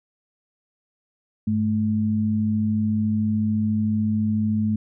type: tone pair together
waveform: sine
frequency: 101.7 / 215.5 Hz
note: G#2 / A3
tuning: -36 / -36 cents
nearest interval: octave + minor second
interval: 1300 cents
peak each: -25 / -20 dBFS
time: 1.47-4.76 s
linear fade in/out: 5 ms
effects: none